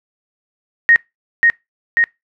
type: tone with echo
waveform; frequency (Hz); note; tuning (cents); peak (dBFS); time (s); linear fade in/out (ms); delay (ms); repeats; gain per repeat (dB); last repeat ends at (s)
sine; 1864.7; A#6; 0; -6; 0.89-0.96; 0; 540; 2; -2; 2.04
effects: noise-tail reverb RT60 0.2 s tail -24 dB re dry